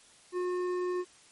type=tone with hard clipping; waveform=triangle; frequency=360 Hz; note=F#4; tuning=47 cents flat; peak=-31 dBFS; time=0.32-1.05 s; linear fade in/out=50 ms; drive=13 dB; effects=white hiss -58 dBFS RMS until 1.31 s + MP3 48 kbps